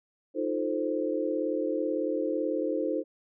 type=chord; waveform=sine; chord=F dominant seventh; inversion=third; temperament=equal; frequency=311.1 / 349.2 / 440 / 523.3 Hz; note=Eb4 / F4 / A4 / C5; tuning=0 / 0 / 0 / 0 cents; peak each=-31 / -34 / -33 / -31 dBFS; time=0.34-3.04 s; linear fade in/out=50 ms; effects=none